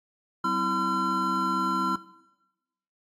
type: tone cluster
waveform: triangle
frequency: 190.6 / 257 / 328 / 1017 / 1362 Hz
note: G3 / C4 / E4 / C6 / F6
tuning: -48 / -31 / -9 / -50 / -44 cents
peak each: -32 / -33 / -32 / -27 / -24 dBFS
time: 0.44-1.96 s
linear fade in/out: 5 ms
effects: noise-tail reverb RT60 1.0 s tail -18 dB re dry + AAC 48 kbps